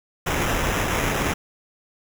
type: noise with sample-and-hold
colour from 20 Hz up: pink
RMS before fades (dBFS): -23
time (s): 0.26-1.34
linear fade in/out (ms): 10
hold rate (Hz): 4410
effects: none